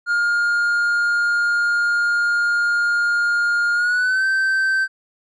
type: tone with pitch glide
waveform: triangle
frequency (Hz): 1415 to 1552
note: F6 to G6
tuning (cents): +22 to -18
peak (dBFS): -14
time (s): 0.06-4.88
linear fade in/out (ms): 50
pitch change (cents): +160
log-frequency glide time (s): 3.74-4.25
effects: resampled to 24000 Hz